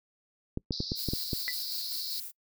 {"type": "clicks", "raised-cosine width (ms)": 3, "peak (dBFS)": -18, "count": 7, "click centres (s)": [0.574, 0.708, 0.804, 0.919, 1.087, 1.135, 1.332]}
{"type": "band-pass noise", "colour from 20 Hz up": "white", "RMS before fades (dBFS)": -38, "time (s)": [0.72, 2.2], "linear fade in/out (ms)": 2, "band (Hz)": [4000, 5200], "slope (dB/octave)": 96}
{"type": "noise with tremolo", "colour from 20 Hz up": "violet", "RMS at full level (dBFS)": -37, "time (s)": [0.95, 2.32], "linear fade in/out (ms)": 50, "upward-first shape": "square", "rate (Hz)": 5.2, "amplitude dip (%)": 35}
{"type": "tone with exponential decay", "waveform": "sine", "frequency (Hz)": 1989, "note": "B6", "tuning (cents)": 12, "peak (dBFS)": -26, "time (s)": [1.48, 1.56], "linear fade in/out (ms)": 0, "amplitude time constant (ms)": 16}
{"effects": ["noise-tail reverb RT60 0.1 s tail -26 dB re dry"]}